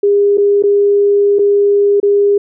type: tone with dropouts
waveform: sine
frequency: 405.4 Hz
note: G#4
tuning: 42 cents flat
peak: -7 dBFS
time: 0.03-2.38 s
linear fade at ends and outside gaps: 5 ms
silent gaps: 0.374-0.38 / 0.625-0.636 / 1.387-1.391 / 2.001-2.029 s
effects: none